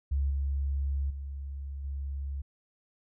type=tone with level steps; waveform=sine; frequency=69.3 Hz; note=C#2; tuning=in tune; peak=-25 / -27 / -35 / -32 dBFS; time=0.11-2.42 s; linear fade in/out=10 ms; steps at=0.3 / 1.1 / 1.84 s; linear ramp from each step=5 ms; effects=none